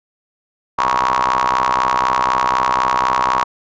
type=ring-modulated tone; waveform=sawtooth; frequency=64 Hz; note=C2; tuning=38 cents flat; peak=-7 dBFS; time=0.78-3.44 s; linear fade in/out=10 ms; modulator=1030 Hz; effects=resampled to 16000 Hz